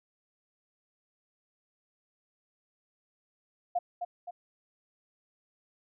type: tone with echo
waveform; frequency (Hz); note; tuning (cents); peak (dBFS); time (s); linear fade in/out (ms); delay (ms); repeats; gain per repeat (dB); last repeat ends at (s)
sine; 707; F5; +21; -25; 3.75-3.79; 10; 260; 2; -6; 4.31
effects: none